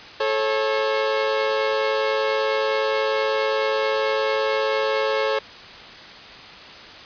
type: tone pair together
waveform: sawtooth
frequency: 435.1 / 545 Hz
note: A4 / C#5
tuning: -19 / -29 cents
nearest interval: major third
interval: 390 cents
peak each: -19 / -18 dBFS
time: 0.2-5.39 s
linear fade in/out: 5 ms
effects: white hiss -40 dBFS RMS until 7.05 s + resampled to 11025 Hz